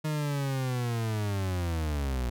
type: linear sweep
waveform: 40% pulse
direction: down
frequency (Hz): 155.56 to 58.4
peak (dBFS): -27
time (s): 0.04-2.3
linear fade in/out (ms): 10
effects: none